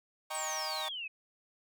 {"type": "chord", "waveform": "sawtooth", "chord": "Eb dominant seventh", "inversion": "none", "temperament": "equal", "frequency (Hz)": [622.3, 784, 932.3, 1108.7], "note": ["Eb5", "G5", "Bb5", "Db6"], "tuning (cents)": [0, 0, 0, 0], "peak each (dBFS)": -38, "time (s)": [0.3, 0.89], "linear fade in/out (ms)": 10}
{"type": "exponential sweep", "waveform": "sine", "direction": "down", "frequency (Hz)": [8300, 2489], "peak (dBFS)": -37, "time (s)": [0.34, 1.08], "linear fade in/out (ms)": 10}
{"effects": []}